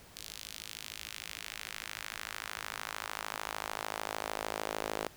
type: tone with high-pass filter sweep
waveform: sawtooth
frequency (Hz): 53.3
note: G#1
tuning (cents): +46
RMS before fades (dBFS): -41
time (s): 0.16-5.07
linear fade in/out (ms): 0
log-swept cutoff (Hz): 4000 to 470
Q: 1.2
effects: pink hiss -56 dBFS RMS until 5.16 s